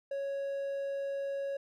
triangle tone, 554 Hz, C#5, 1 cent flat, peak -31 dBFS, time 0.11-1.57 s, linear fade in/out 5 ms, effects none

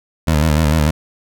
20% pulse tone with vibrato, 77.3 Hz, D#2, 11 cents flat, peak -7 dBFS, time 0.27-0.91 s, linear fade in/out 10 ms, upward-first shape square, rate 6.7 Hz, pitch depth 69 cents each way, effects none

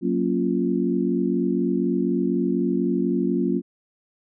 sine chord, Gb major seventh, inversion none, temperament equal, 185 / 233.1 / 277.2 / 349.2 Hz, Gb3 / Bb3 / Db4 / F4, 0 / 0 / 0 / 0 cents, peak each -25 dBFS, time 0.01-3.62 s, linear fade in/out 50 ms, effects none

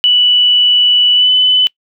sine tone with pitch glide, 2960 to 3007 Hz, F#7 to F#7, 0 to +27 cents, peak -6 dBFS, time 0.04-1.67 s, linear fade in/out 0 ms, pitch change +27 cents, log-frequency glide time 1.15-1.29 s, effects noise-tail reverb RT60 0.1 s tail -24 dB re dry

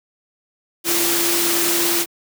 sine tone in noise, 341.7 Hz, F4, 38 cents flat, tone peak -23 dBFS, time 0.84-2.06 s, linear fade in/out 50 ms, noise white, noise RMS -19 dBFS, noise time 0.84-2.06 s, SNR -7 dB, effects high-pass 150 Hz 12 dB/octave

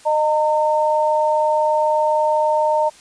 sine tone pair together, 612.9 / 912 Hz, D#5 / A#5, -26 / -38 cents, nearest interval perfect fifth, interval 688 cents, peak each -17 dBFS, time 0.05-2.9 s, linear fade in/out 20 ms, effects white hiss -46 dBFS RMS until 3 s + resampled to 22050 Hz

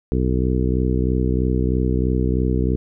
harmonic tone, 63.1 Hz, B1, 38 cents sharp, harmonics 1 / 2 / 3 / 4 / 5 / 6 / 7, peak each -20 / -23 / -25 / -26 / -27 / -28 / -28 dBFS, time 0.12-2.76 s, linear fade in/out 0 ms, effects none

